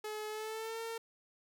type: tone with pitch glide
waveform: sawtooth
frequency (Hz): 427.2 to 455.2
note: G#4 to A#4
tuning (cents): +49 to -41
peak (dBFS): -35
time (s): 0.04-0.98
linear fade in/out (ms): 5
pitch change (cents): +110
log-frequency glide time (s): 0.29-0.81
effects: none